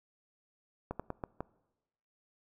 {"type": "slowing click train", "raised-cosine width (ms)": 1, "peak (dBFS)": -22, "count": 5, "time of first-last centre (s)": [0.91, 1.406], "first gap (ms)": 86, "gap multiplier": 1.25, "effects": ["noise-tail reverb RT60 1.0 s tail -22 dB re dry"]}